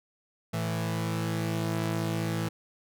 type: tone pair together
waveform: sawtooth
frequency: 110.4 / 165.41 Hz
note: A2 / E3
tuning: +6 / +6 cents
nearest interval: perfect fifth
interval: 700 cents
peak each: -27 dBFS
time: 0.53-2.49 s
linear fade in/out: 10 ms
effects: none